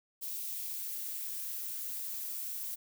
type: noise with high-pass filter sweep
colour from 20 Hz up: violet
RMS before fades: -39 dBFS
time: 0.21-2.76 s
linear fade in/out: 20 ms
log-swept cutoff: 2800 to 610 Hz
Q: 1.2
effects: none